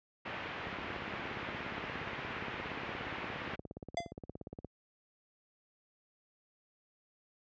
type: low-pass noise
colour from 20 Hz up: white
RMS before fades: -42 dBFS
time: 0.25-3.56 s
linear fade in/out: 10 ms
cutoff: 2500 Hz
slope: 24 dB/octave
type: click train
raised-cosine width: 2 ms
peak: -30 dBFS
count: 69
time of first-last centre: 0.67-4.647 s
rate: 17.1 Hz
type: tone with exponential decay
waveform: square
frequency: 687 Hz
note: F5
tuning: 29 cents flat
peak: -30 dBFS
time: 3.97-4.12 s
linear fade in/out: 2 ms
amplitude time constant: 31 ms
effects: high-pass 60 Hz 12 dB/octave + resampled to 16000 Hz